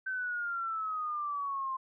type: exponential sweep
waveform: sine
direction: down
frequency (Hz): 1544 to 1046.5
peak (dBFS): -32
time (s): 0.06-1.77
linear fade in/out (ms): 10
effects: none